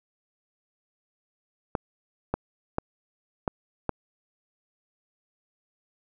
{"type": "clicks", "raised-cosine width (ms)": 1, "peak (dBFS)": -11, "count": 5, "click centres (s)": [1.752, 2.34, 2.784, 3.478, 3.893], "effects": []}